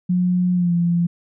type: tone with pitch glide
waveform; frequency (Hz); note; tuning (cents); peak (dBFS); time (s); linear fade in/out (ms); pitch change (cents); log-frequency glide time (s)
sine; 180 to 171.97; F#3 to F3; -47 to -26; -15; 0.09-1.07; 10; -79; 0.54-0.73
effects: none